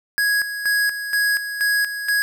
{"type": "tone with tremolo", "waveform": "square", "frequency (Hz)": 1661.2, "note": "G#6", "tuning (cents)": 0, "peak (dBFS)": -17, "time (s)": [0.18, 2.22], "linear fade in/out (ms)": 0, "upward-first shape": "square", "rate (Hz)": 2.1, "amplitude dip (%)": 65, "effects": []}